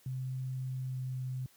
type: tone with pitch glide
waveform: sine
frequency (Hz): 129.8 to 128.83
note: C3 to C3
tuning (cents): -13 to -26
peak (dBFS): -34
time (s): 0.06-1.46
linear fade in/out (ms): 2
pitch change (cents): -13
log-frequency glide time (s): 0.85-1.03
effects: white hiss -64 dBFS RMS until 1.56 s + high-pass 60 Hz 12 dB/octave